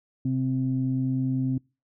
sine tone pair together, 130.81 / 261.1 Hz, C3 / C4, 0 / -3 cents, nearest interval octave, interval 1197 cents, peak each -25 dBFS, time 0.25-1.58 s, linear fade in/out 5 ms, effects noise-tail reverb RT60 0.3 s tail -26 dB re dry + tanh soft clip ceiling -15 dBFS

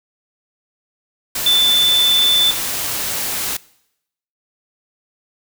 sine tone in noise, 3520 Hz, A7, in tune, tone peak -10 dBFS, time 1.46-2.51 s, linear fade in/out 5 ms, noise white, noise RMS -22 dBFS, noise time 1.35-3.57 s, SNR +9 dB, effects noise-tail reverb RT60 0.8 s tail -22 dB re dry

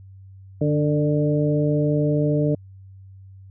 harmonic tone with a mistuned harmonic, 149 Hz, D3, 25 cents sharp, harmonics 1 / 2 / 3 / 4, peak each -20 / -23 / -25 / -26 dBFS, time 0.61-2.55 s, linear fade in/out 5 ms, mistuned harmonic 2, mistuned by -22 cents, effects added 96 Hz sine -41 dBFS peak until 3.5 s

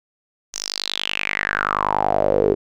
sawtooth tone with band-pass filter sweep, 50.5 Hz, G#1, 48 cents flat, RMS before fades -21 dBFS, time 0.53-2.55 s, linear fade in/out 20 ms, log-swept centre 6400 to 390 Hz, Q 6.3, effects none

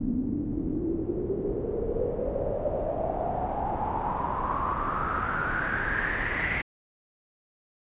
pink noise with low-pass filter sweep, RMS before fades -29 dBFS, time 0-6.62 s, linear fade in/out 10 ms, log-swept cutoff 250 to 2100 Hz, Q 8.1, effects resampled to 8000 Hz

